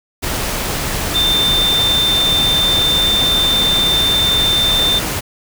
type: tone in noise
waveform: sine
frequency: 3578 Hz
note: A7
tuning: 28 cents sharp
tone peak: -12 dBFS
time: 1.14-5 s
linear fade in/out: 20 ms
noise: pink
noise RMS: -20 dBFS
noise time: 0.22-5.21 s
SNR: +5 dB
effects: none